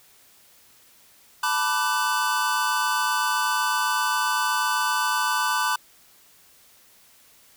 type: chord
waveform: square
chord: B minor seventh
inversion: third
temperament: equal with one note detuned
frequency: 880 / 987.8 / 1174.7 / 1506.7 Hz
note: A5 / B5 / D6 / F#6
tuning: 0 / 0 / 0 / +31 cents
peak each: -30 / -27 / -28 / -27 dBFS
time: 1.43-5.76 s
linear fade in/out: 5 ms
effects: white hiss -55 dBFS RMS until 7.56 s